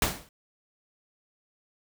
pink noise with exponential decay, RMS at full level -21 dBFS, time 0.02-0.29 s, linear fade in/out 2 ms, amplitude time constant 58 ms, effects none

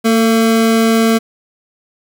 square tone pair together, 226.9 / 446.7 Hz, A#3 / A4, -47 / +26 cents, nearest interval octave, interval 1173 cents, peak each -11 / -16 dBFS, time 0.04-1.19 s, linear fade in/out 20 ms, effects none

